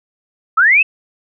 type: linear sweep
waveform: sine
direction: up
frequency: 1244.5 to 2691 Hz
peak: -7 dBFS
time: 0.57-0.83 s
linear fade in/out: 10 ms
effects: none